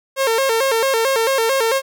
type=tone with vibrato; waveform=sawtooth; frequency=493.9 Hz; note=B4; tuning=in tune; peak=-11 dBFS; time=0.16-1.82 s; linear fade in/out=50 ms; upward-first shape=square; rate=4.5 Hz; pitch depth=150 cents each way; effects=none